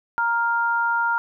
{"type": "tone pair together", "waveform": "sine", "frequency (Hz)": [934.4, 1400], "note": ["A#5", "F6"], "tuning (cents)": [4, 4], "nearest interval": "perfect fifth", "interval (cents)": 700, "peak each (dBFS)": [-22, -21], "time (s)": [0.18, 1.18], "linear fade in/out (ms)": 0, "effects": []}